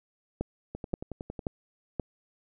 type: two click trains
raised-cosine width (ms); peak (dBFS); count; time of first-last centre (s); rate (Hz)
2; -16 / -23; 4 / 8; 0.41-1.997 / 0.75-1.392; 1.89 / 10.9
effects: none